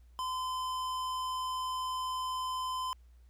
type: tone with tanh clipping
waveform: sine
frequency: 1024 Hz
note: C6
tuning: 38 cents flat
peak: -35 dBFS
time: 0.19-2.93 s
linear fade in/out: 0 ms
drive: 18 dB
effects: added 60 Hz sine -55 dBFS peak until 3.29 s + pink hiss -75 dBFS RMS until 3.29 s